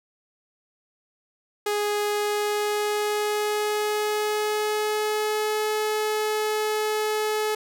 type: tone with pitch glide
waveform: sawtooth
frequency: 415.3 to 428.2 Hz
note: G#4 to A4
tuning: 0 to -47 cents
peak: -19 dBFS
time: 1.66-7.55 s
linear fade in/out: 5 ms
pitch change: +53 cents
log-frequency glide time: 2.04-5.71 s
effects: none